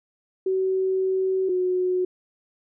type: tone pair in turn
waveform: sine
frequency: 378.2 / 365.7 Hz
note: F#4 / F#4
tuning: +38 / -20 cents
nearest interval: minor second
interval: 58 cents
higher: first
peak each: -20 dBFS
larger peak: neither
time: 0.46-1.49 / 1.49-2.05 s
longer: first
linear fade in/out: 5 ms
effects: none